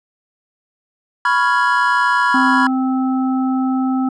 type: chord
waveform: triangle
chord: C# dominant seventh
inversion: third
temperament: equal with one note detuned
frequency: 987.8 / 1108.7 / 1396.9 / 1667.9 Hz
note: B5 / C#6 / E#6 / G#6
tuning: 0 / 0 / 0 / +7 cents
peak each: -14 / -19 / -17 / -17 dBFS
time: 1.25-2.67 s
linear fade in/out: 2 ms
type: harmonic tone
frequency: 260.8 Hz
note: C4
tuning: 5 cents flat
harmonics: 1 / 3 / 5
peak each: -15 / -25 / -29 dBFS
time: 2.34-4.09 s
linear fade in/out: 5 ms
effects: resampled to 22050 Hz